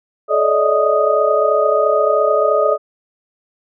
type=tone cluster; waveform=sine; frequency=430.2 / 575 / 604 / 638 / 1243 Hz; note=A4 / D5 / D5 / D#5 / D#6; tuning=-39 / -37 / +48 / +43 / -2 cents; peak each=-18 dBFS; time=0.28-2.78 s; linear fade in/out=50 ms; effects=none